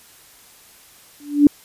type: tone with exponential growth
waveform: sine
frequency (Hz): 290.3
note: D4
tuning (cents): -20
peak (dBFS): -3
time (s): 1.2-1.47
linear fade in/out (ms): 2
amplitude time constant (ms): 57
effects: white hiss -48 dBFS RMS until 1.64 s + resampled to 32000 Hz